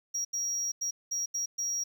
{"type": "tone bursts at uneven times", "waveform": "triangle", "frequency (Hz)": 5670, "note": "F8", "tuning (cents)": 25, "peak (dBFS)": -28, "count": 6, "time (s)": [[0.14, 0.25], [0.33, 0.72], [0.81, 0.91], [1.11, 1.26], [1.34, 1.46], [1.58, 1.84]], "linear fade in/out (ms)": 10, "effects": ["10-bit"]}